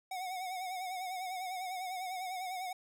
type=tone with vibrato; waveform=square; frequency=740 Hz; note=F#5; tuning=in tune; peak=-38 dBFS; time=0.11-2.73 s; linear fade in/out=5 ms; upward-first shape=sine; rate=10 Hz; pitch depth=57 cents each way; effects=none